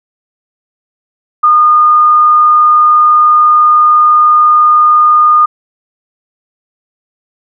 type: tone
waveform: sine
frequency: 1221 Hz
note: D#6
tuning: 33 cents flat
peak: -3 dBFS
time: 1.43-5.46 s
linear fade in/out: 10 ms
effects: none